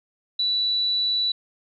sine tone, 3951 Hz, B7, in tune, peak -20 dBFS, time 0.39-1.32 s, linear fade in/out 5 ms, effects none

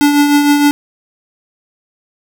square tone with tremolo, 289.9 Hz, D4, 22 cents flat, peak -6 dBFS, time 0.01-0.71 s, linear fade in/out 0 ms, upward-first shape triangle, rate 6.5 Hz, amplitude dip 50%, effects none

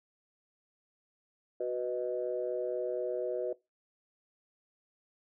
sine chord, B major, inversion second, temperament equal, 370 / 493.9 / 622.3 Hz, F#4 / B4 / D#5, 0 / 0 / 0 cents, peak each -35 / -34 / -36 dBFS, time 1.6-3.53 s, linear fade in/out 5 ms, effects noise-tail reverb RT60 0.2 s tail -20 dB re dry + tanh soft clip ceiling -21 dBFS

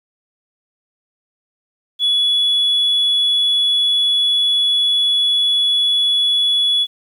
sine tone, 3398 Hz, G#7, 39 cents sharp, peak -11 dBFS, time 1.99-6.87 s, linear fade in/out 50 ms, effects tanh soft clip ceiling -10 dBFS + 8-bit

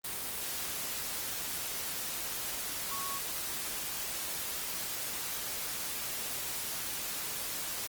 sine tone in noise, 1108.7 Hz, C#6, in tune, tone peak -39 dBFS, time 2.91-3.19 s, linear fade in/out 5 ms, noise white, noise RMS -37 dBFS, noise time 0.04-7.87 s, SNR -5 dB, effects Opus 24 kbps

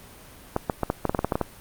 clicks, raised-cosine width 1 ms, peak -8 dBFS, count 12, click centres 0.564 / 0.698 / 0.833 / 0.901 / 1.053 / 1.095 / 1.148 / 1.191 / 1.246 / 1.322 / 1.355 / 1.413 s, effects pink hiss -47 dBFS RMS until 1.6 s + Opus 32 kbps

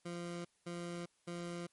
20% pulse tone bursts, 173 Hz, F3, 16 cents flat, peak -36 dBFS, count 3, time 0.05-1.67 s, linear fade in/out 10 ms, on 400 ms, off 210 ms, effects white hiss -75 dBFS RMS until 1.72 s + MP3 48 kbps

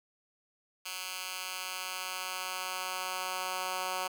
10% pulse tone with high-pass filter sweep, 185 Hz, F#3, in tune, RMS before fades -37 dBFS, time 0.85-4.08 s, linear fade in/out 10 ms, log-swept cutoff 2300 to 820 Hz, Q 0.79, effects none

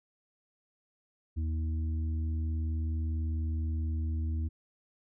harmonic tone, 79.6 Hz, D#2, 40 cents sharp, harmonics 1 / 3 / 4, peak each -29 / -43 / -47 dBFS, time 1.36-4.49 s, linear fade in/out 20 ms, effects none

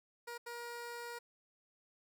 15% pulse tone bursts at uneven times, 474.8 Hz, A#4, 32 cents sharp, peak -37 dBFS, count 2, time 0.27-0.38 / 0.46-1.19 s, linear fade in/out 10 ms, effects none

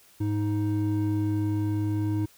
triangle tone pair together, 104.1 / 312.9 Hz, G#2 / D#4, +5 / +10 cents, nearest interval octave + perfect fifth, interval 1905 cents, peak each -24 / -25 dBFS, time 0.2-2.26 s, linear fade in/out 10 ms, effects white hiss -57 dBFS RMS until 2.37 s

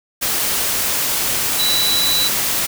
sine tone in noise, 3951 Hz, B7, in tune, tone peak -16 dBFS, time 1.58-2.29 s, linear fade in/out 20 ms, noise white, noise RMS -19 dBFS, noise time 0.21-2.67 s, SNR 0 dB, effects none

